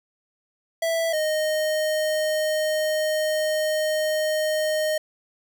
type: tone pair in turn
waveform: square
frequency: 659.3 / 618.7 Hz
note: E5 / D#5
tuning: 0 / -10 cents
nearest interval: minor second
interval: 110 cents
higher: first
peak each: -22 dBFS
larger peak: neither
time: 0.82-1.13 / 1.13-4.98 s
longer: second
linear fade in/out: 5 ms
effects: none